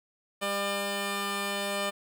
10% pulse tone pair together, 200.2 / 599.9 Hz, G3 / D5, +37 / +37 cents, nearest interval octave + perfect fifth, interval 1900 cents, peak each -25 / -23 dBFS, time 0.41-1.91 s, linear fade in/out 20 ms, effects none

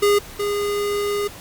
square tone pair in turn, 409.4 / 409.4 Hz, G#4 / G#4, -25 / -25 cents, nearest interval unison, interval 0 cents, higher neither, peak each -14 / -21 dBFS, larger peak first, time 0.02-0.19 / 0.39-1.28 s, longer second, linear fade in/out 10 ms, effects pink hiss -39 dBFS RMS until 1.4 s + Opus 48 kbps

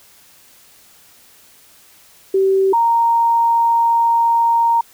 sine tone pair in turn, 385.5 / 928.6 Hz, G4 / A#5, -29 / -7 cents, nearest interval octave + minor third, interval 1522 cents, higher second, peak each -11 dBFS, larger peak neither, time 2.34-2.73 / 2.73-4.81 s, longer second, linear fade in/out 5 ms, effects white hiss -48 dBFS RMS until 4.93 s

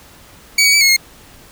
20% pulse tone with pitch steps, 2269 / 2249 / 2304 / 2175 / 2145 Hz, C#7 / C#7 / D7 / C#7 / C7, +40 / +24 / -34 / -33 / +42 cents, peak -4 dBFS, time 0.58-0.965 s, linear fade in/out 5 ms, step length 77 ms, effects pink hiss -43 dBFS RMS until 1.51 s

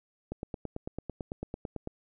click train, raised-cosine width 2 ms, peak -22 dBFS, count 15, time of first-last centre 0.32-1.874 s, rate 9.01 Hz, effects none

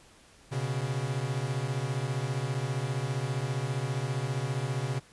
45% pulse beating tone pair, 123.47 / 138.47 Hz, B2 / C#3, 0 / -2 cents, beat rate 15 Hz, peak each -32 / -32 dBFS, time 0.51-5 s, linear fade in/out 20 ms, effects pink hiss -57 dBFS RMS until 5.12 s + resampled to 24000 Hz

